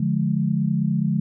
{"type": "chord", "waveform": "sine", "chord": "D diminished", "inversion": "none", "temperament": "just", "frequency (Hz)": [146.83, 176.2, 211.4], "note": ["D3", "F3", "Ab3"], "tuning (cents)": [0, 16, 31], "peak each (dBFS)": -23, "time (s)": [0, 1.2], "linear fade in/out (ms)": 5, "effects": []}